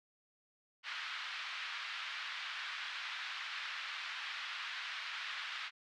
pink band-pass noise, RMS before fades -43 dBFS, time 0.83-5.71 s, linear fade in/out 50 ms, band 1300 to 3900 Hz, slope 24 dB/octave, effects none

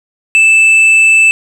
sine tone with hard clipping, 2637 Hz, E7, in tune, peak -5 dBFS, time 0.35-1.31 s, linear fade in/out 0 ms, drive 4 dB, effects none

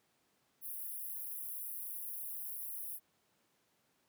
white high-pass noise, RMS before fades -43 dBFS, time 0.61-3 s, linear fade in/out 50 ms, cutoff 10000 Hz, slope 96 dB/octave, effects pink hiss -75 dBFS RMS until 4.08 s + high-pass 150 Hz 12 dB/octave

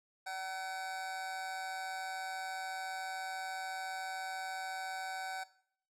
25% pulse tone with amplitude modulation, 758 Hz, F#5, 42 cents sharp, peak -33 dBFS, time 0.26-5.44 s, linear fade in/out 10 ms, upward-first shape sine, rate 173 Hz, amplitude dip 55%, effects noise-tail reverb RT60 0.6 s tail -18 dB re dry + low-pass 11000 Hz 12 dB/octave

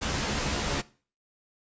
pink noise with comb filter, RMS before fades -29 dBFS, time 0.01-0.82 s, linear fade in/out 20 ms, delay 14 ms, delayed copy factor +0.75, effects noise-tail reverb RT60 0.4 s tail -20 dB re dry + resampled to 16000 Hz

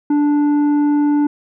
sine tone with tanh clipping, 292.8 Hz, D4, 5 cents flat, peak -13 dBFS, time 0.1-1.27 s, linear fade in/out 5 ms, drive 7 dB, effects none

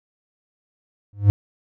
triangle tone with exponential growth, 101.8 Hz, G#2, 34 cents flat, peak -4 dBFS, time 1.13-1.3 s, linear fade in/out 0 ms, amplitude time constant 35 ms, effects none

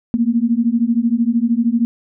sine beating tone pair, 227.2 / 240.2 Hz, A#3 / B3, -44 / -48 cents, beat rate 13 Hz, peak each -16 dBFS, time 0.14-1.85 s, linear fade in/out 0 ms, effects none

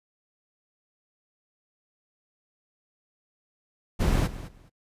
brown noise with echo, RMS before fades -23 dBFS, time 3.99-4.28 s, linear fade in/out 20 ms, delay 210 ms, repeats 2, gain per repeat -15 dB, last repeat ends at 4.7 s, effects noise-tail reverb RT60 0.1 s tail -26 dB re dry + resampled to 32000 Hz

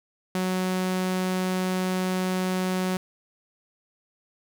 sawtooth tone, 185 Hz, F#3, in tune, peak -20 dBFS, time 0.35-2.97 s, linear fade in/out 2 ms, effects none

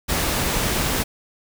pink noise, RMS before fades -22 dBFS, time 0.08-1.04 s, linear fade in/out 20 ms, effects none

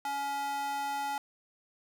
square tone with high-pass filter, 281 Hz, C#4, 24 cents sharp, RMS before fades -34 dBFS, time 0.05-1.18 s, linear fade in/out 2 ms, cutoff 800 Hz, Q 2.8, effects none

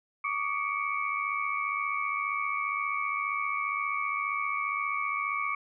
sine tone cluster, 1134 / 1209 / 2203 / 2305 Hz, C#6 / D6 / C#7 / D7, +39 / +50 / -11 / -33 cents, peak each -32 / -35 / -34 / -35 dBFS, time 0.24-5.55 s, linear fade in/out 5 ms, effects none

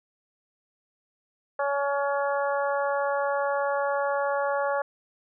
harmonic tone, 281.6 Hz, C#4, 27 cents sharp, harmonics 2 / 3 / 4 / 5 / 6, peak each -26 / -30 / -32 / -34 / -36 dBFS, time 1.59-4.82 s, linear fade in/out 5 ms, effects none

